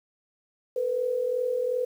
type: tone pair together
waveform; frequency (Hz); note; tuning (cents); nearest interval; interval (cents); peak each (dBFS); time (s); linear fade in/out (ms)
sine; 458.3 / 501; A#4 / B4; -29 / +25; major second; 154; -31 / -25; 0.76-1.85; 5
effects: 9-bit